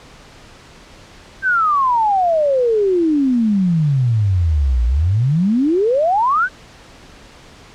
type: exponential two-way sweep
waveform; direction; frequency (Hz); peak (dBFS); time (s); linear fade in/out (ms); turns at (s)
sine; down then up; 1589 to 56.9 to 1589; -12; 1.42-6.49; 50; 4.85
effects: pink hiss -42 dBFS RMS until 7.74 s + low-pass 6000 Hz 12 dB/octave